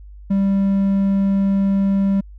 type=tone; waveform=triangle; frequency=196.3 Hz; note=G3; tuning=3 cents sharp; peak=-12 dBFS; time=0.3-2.21 s; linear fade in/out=10 ms; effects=added 50 Hz sine -36 dBFS peak until 2.38 s